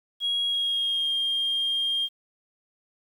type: tone with pitch glide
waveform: sine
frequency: 3300 to 3213 Hz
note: G#7 to G7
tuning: -12 to +42 cents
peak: -22 dBFS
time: 0.2-2.09 s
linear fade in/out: 50 ms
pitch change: -46 cents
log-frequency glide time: 0.49-1.14 s
effects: tanh soft clip ceiling -19 dBFS + 9-bit